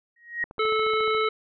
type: tone with exponential growth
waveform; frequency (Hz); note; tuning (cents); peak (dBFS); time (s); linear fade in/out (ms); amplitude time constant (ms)
sine; 1885; A#6; +19; -21; 0.16-0.44; 5; 59
type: click train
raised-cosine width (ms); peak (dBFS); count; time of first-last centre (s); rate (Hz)
1; -27; 11; 0.44-1.149; 14.1
type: harmonic tone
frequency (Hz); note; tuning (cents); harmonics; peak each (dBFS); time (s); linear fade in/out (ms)
435.5; A4; -18; 1 / 3 / 5 / 7 / 9; -24 / -25 / -30 / -37 / -34; 0.59-1.29; 5
effects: none